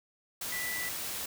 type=tone in noise; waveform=sine; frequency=1975.5 Hz; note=B6; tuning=in tune; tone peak=-35 dBFS; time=0.52-0.89 s; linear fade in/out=5 ms; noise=white; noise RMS=-37 dBFS; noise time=0.41-1.26 s; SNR=-1 dB; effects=none